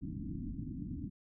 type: low-pass noise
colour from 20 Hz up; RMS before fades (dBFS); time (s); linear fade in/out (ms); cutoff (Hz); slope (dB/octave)
white; -41; 0.01-1.1; 20; 310; 96
effects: none